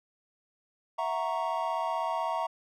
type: chord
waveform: triangle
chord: F# dominant seventh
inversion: third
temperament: equal with one note detuned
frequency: 659.3 / 735.3 / 932.3 / 1108.7 Hz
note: E5 / F#5 / A#5 / C#6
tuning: 0 / -11 / 0 / 0 cents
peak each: -32 / -34 / -30 / -34 dBFS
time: 0.98-2.47 s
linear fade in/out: 10 ms
effects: none